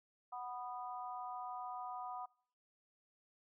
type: harmonic tone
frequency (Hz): 246.9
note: B3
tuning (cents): 0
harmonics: 3 / 4 / 5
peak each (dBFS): -45 / -47 / -49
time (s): 0.32-2.26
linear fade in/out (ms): 10
effects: noise-tail reverb RT60 0.6 s tail -25 dB re dry